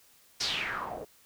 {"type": "noise with low-pass filter sweep", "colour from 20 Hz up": "white", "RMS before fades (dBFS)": -34, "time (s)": [0.4, 1.05], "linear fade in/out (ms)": 10, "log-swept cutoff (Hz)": [5500, 460], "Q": 4.3, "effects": ["white hiss -61 dBFS RMS until 1.25 s"]}